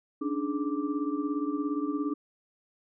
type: tone cluster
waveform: sine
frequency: 283.9 / 301.1 / 420.7 / 1174 Hz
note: C#4 / D4 / G#4 / D6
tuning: +41 / +43 / +22 / -1 cents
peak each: -31 / -31 / -38 / -40 dBFS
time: 0.21-2.14 s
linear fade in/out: 10 ms
effects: none